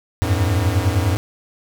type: tone cluster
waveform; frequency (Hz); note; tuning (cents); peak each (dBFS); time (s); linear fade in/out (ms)
square; 86.7 / 95.8 / 106.5; F2 / G2 / G#2; -12 / -39 / +44; -21; 0.22-1.17; 0
effects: none